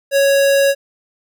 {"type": "tone", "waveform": "square", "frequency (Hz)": 554.4, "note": "C#5", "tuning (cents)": 0, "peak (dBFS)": -11, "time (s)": [0.11, 0.75], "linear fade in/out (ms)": 50, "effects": []}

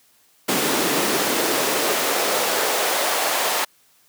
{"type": "noise with high-pass filter sweep", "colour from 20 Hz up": "pink", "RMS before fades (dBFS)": -21, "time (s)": [0.48, 3.65], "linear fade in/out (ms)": 10, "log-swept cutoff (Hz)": [260, 720], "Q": 1.5, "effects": ["white hiss -58 dBFS RMS until 4.08 s", "high-pass 80 Hz 12 dB/octave"]}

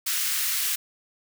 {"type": "high-pass noise", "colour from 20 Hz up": "white", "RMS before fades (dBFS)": -26, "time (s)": [0.06, 0.76], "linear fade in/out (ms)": 10, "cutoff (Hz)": 1400, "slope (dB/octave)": 24, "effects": []}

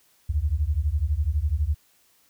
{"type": "beating tone pair", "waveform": "sine", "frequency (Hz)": [68.9, 80.9], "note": ["C#2", "E2"], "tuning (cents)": [-10, -32], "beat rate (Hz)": 12, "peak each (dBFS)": -24, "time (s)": [0.29, 1.75], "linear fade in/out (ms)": 10, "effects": ["white hiss -62 dBFS RMS until 2.29 s"]}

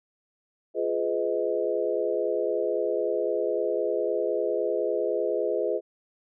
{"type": "chord", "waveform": "sine", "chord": "F half-diminished seventh", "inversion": "none", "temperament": "just", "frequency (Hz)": [349.2, 419.1, 502.9, 628.6], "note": ["F4", "Ab4", "Cb5", "Eb5"], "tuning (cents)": [0, 16, 31, 18], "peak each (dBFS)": [-31, -28, -29, -30], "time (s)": [0.74, 5.81], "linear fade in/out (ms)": 50, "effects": []}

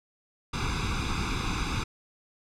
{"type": "noise with comb filter", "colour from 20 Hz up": "pink", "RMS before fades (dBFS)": -29, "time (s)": [0.53, 1.84], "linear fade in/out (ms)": 10, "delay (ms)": 0.81, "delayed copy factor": 0.95, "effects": ["low-pass 5000 Hz 12 dB/octave"]}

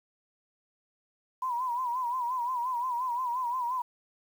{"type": "tone with vibrato", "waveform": "sine", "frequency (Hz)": 987.8, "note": "B5", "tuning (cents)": 0, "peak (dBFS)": -28, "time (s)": [1.42, 3.82], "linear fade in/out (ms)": 5, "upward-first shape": "sine", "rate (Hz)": 5.7, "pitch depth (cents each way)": 87, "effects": ["9-bit"]}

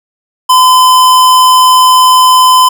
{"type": "tone", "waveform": "square", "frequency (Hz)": 1019, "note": "C6", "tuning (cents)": -46, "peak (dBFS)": -3, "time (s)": [0.49, 2.69], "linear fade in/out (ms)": 10, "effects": []}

